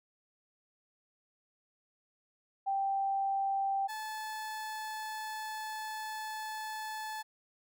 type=tone pair in turn; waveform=sine / 30% pulse; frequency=784 / 867.1 Hz; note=G5 / A5; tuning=0 / -26 cents; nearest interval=major second; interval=174 cents; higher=second; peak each=-29 / -35 dBFS; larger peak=first; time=2.66-3.88 / 3.88-7.23 s; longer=second; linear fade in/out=20 ms; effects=none